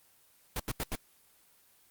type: noise bursts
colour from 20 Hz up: pink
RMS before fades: -33 dBFS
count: 4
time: 0.56-0.954 s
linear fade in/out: 2 ms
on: 37 ms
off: 82 ms
effects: white hiss -64 dBFS RMS until 1.9 s + Opus 24 kbps